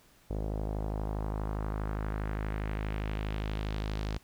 sawtooth tone with low-pass filter sweep, 52.4 Hz, G#1, 16 cents sharp, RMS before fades -34 dBFS, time 0.3-4.18 s, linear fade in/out 5 ms, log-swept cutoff 560 to 5000 Hz, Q 1.6, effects pink hiss -62 dBFS RMS until 4.23 s

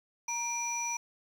sine tone cluster, 941 / 2381 / 5880 Hz, A#5 / D7 / F#8, +16 / +23 / -12 cents, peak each -35 / -37 / -33 dBFS, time 0.28-0.97 s, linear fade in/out 5 ms, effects tanh soft clip ceiling -25 dBFS + 9-bit

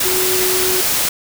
sine tone in noise, 370 Hz, F#4, in tune, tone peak -19 dBFS, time 0.05-0.81 s, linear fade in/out 5 ms, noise white, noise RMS -17 dBFS, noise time 0-1.09 s, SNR -5 dB, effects none

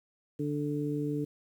harmonic tone, 146.83 Hz, D3, in tune, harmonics 1 / 2 / 3, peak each -34 / -32 / -36 dBFS, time 0.39-1.25 s, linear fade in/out 10 ms, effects 10-bit

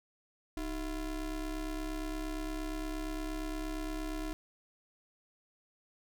square ring-modulated tone, 172.3 Hz, F3, 23 cents flat, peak -33 dBFS, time 0.57-4.33 s, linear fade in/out 0 ms, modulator 138 Hz, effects none

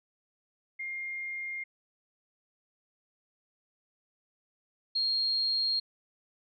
sine tone pair in turn, 2120 / 4240 Hz, C7 / C8, +22 / +22 cents, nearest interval octave, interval 1200 cents, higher second, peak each -34 / -26 dBFS, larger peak second, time 0.79-1.64 / 4.95-5.8 s, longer neither, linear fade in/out 10 ms, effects none

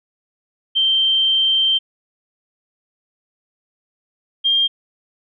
sine tone pair in turn, 3135 / 3203 Hz, G7 / G7, -1 / +37 cents, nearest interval unison, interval 38 cents, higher second, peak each -13 / -13 dBFS, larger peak neither, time 0.75-1.79 / 4.44-4.68 s, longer first, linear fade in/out 20 ms, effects none

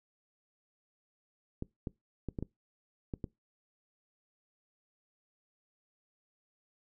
clicks, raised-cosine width 3 ms, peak -23 dBFS, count 7, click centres 1.624 / 1.872 / 2.287 / 2.388 / 2.426 / 3.138 / 3.242 s, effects noise-tail reverb RT60 0.2 s tail -23 dB re dry

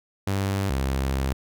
sawtooth tone pair in turn, 98 / 66.94 Hz, G2 / C2, 0 / +40 cents, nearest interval perfect fifth, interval 660 cents, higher first, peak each -19 / -19 dBFS, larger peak neither, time 0.27-0.7 / 0.7-1.33 s, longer second, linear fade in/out 5 ms, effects none

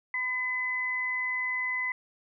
sine tone pair together, 1010 / 2020 Hz, B5 / B6, +39 / +39 cents, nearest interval octave, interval 1200 cents, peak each -38 / -28 dBFS, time 0.14-1.92 s, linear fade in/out 2 ms, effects none

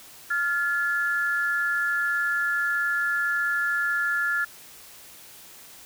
sine tone pair together, 1396.9 / 1715.2 Hz, F6 / A6, 0 / -45 cents, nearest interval major third, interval 355 cents, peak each -25 dBFS, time 0.3-4.45 s, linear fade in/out 10 ms, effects white hiss -47 dBFS RMS until 5.85 s

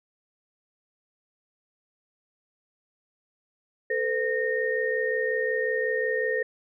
sine tone cluster, 442.5 / 508 / 1844 Hz, A4 / B4 / A#6, +10 / +49 / -19 cents, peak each -28 dBFS, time 3.9-6.43 s, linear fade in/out 5 ms, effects none

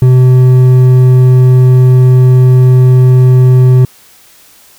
triangle tone with hard clipping, 127.4 Hz, C3, 46 cents flat, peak -3 dBFS, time 0.02-3.85 s, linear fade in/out 2 ms, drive 9 dB, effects white hiss -41 dBFS RMS until 4.78 s

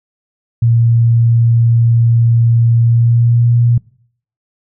sine tone with pitch glide, 116.54 to 119.06 Hz, A#2 to A#2, 0 to +37 cents, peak -7 dBFS, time 0.62-3.78 s, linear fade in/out 5 ms, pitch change +37 cents, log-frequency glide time 2.8-3.53 s, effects noise-tail reverb RT60 0.6 s tail -23 dB re dry

